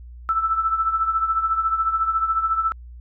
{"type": "tone with tremolo", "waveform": "sine", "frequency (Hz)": 1321, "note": "E6", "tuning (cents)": 3, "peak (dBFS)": -15, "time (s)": [0.29, 2.72], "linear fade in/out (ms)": 0, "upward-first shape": "triangle", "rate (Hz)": 14, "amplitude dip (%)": 75, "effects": ["added 60 Hz sine -37 dBFS peak until 3 s"]}